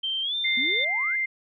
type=tone with pitch glide; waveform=sine; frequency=3136 to 3582 Hz; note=G7 to A7; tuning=0 to +30 cents; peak=-25 dBFS; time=0.03-0.85 s; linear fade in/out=10 ms; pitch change=+230 cents; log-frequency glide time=0.22-0.35 s
type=tone; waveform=sine; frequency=2093 Hz; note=C7; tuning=in tune; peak=-23 dBFS; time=0.44-1.26 s; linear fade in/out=10 ms
type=exponential sweep; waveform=sine; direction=up; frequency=233.1 to 1734 Hz; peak=-33 dBFS; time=0.57-1.16 s; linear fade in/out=5 ms
effects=none